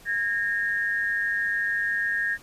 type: tone pair together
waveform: sine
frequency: 1636.5 / 1843 Hz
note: G#6 / A#6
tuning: -26 / -20 cents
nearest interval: major second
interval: 206 cents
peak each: -26 dBFS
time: 0.05-2.38 s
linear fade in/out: 50 ms
effects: pink hiss -51 dBFS RMS until 2.42 s + resampled to 32000 Hz

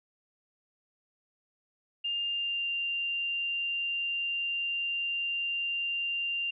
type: tone with pitch glide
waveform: sine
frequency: 2806 to 2785 Hz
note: F7 to F7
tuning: +8 to -5 cents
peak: -29 dBFS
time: 2.04-6.51 s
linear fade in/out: 10 ms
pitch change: -13 cents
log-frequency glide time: 2.23-2.69 s
effects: none

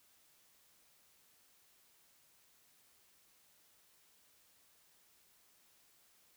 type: silence
effects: white hiss -69 dBFS RMS until 6.36 s

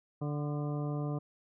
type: harmonic tone with a mistuned harmonic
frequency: 146.83 Hz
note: D3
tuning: in tune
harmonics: 1 / 2 / 3 / 4 / 5 / 7 / 8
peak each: -33 / -39 / -43 / -45 / -47 / -50 / -51 dBFS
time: 0.21-1.19 s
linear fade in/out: 10 ms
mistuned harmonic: 8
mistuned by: +40 cents
effects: none

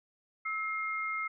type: tone pair together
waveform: sine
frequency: 1300 / 2126 Hz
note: E6 / C7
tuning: -24 / +27 cents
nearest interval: major sixth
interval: 851 cents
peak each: -35 / -34 dBFS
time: 0.45-1.28 s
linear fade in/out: 10 ms
effects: none

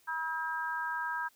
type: harmonic tone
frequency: 321.1 Hz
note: E4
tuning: 45 cents flat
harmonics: 3 / 4 / 5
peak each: -36 / -40 / -35 dBFS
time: 0.07-1.29 s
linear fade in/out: 20 ms
effects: white hiss -66 dBFS RMS until 1.35 s

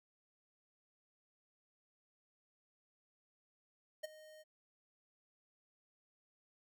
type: tone with ADSR envelope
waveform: square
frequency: 619 Hz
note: D#5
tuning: 9 cents flat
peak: -38 dBFS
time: 4.03-4.44 s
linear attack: 14 ms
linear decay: 17 ms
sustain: -18 dB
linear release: 29 ms
effects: none

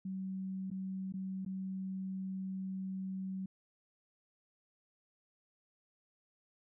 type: tone with dropouts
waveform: sine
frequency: 189.8 Hz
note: F#3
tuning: 44 cents sharp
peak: -37 dBFS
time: 0.05-3.46 s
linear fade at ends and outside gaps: 5 ms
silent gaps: 0.703-0.713 / 1.124-1.138 / 1.45-1.461 s
effects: none

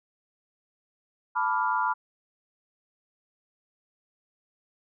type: chord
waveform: sine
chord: B half-diminished seventh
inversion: third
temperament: equal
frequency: 880 / 987.8 / 1174.7 / 1396.9 Hz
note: A5 / B5 / D6 / F6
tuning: 0 / 0 / 0 / 0 cents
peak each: -30 / -26 / -32 / -30 dBFS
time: 1.35-1.94 s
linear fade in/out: 20 ms
effects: none

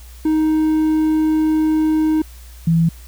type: tone pair in turn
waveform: triangle / sine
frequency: 312.3 / 165.44 Hz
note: D#4 / E3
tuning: +7 / +7 cents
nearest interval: major seventh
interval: 1100 cents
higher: first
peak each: -11 dBFS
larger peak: neither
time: 0.25-2.22 / 2.67-2.89 s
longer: first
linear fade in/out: 5 ms
effects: added 60 Hz sine -36 dBFS peak until 3.07 s + white hiss -46 dBFS RMS until 3.07 s

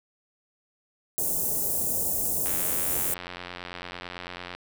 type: band-stop noise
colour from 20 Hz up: white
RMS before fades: -27 dBFS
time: 1.18-3.14 s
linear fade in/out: 0 ms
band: 680 to 7700 Hz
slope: 24 dB/octave
type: click train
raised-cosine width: 0.3 ms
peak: -20 dBFS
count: 187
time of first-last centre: 2.46-4.55 s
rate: 89 Hz
effects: none

